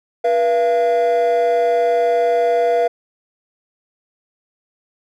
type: tone pair together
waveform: triangle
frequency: 482.9 / 682.9 Hz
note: B4 / F5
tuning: -39 / -39 cents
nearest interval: tritone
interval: 600 cents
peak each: -13 dBFS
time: 0.24-2.88 s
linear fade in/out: 10 ms
effects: tanh soft clip ceiling -7 dBFS